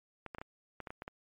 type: clicks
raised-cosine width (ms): 0.5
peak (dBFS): -27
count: 9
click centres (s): 0.263 / 0.348 / 0.384 / 0.415 / 0.803 / 0.872 / 0.905 / 1.021 / 1.079
effects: MP3 64 kbps